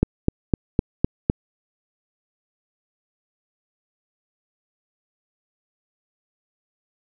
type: click train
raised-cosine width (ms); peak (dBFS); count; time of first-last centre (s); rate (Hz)
3; -3; 6; 0.03-1.299; 3.94
effects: none